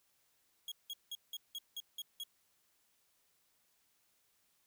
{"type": "tone bursts", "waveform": "40% pulse", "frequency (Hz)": 3300, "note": "G#7", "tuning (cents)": -12, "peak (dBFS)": -40, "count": 8, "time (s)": [0.68, 2.236], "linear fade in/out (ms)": 2, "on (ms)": 37, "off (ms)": 180, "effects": ["white hiss -75 dBFS RMS until 4.66 s"]}